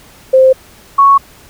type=tone pair in turn; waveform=sine; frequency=523.3 / 1108.8 Hz; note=C5 / C#6; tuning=0 / 0 cents; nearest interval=octave + minor second; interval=1300 cents; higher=second; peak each=-3 dBFS; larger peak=neither; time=0.33-0.53 / 0.98-1.18 s; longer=neither; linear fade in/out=10 ms; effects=pink hiss -41 dBFS RMS until 1.49 s